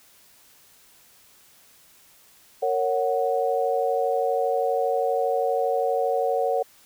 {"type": "chord", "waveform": "sine", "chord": "F# major", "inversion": "first", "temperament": "just", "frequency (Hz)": [462.5, 555, 740], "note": ["A#4", "C#5", "F#5"], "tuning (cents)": [-14, 2, 0], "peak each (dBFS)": -25, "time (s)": [2.62, 6.63], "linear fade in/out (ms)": 10, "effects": ["white hiss -55 dBFS RMS until 6.85 s"]}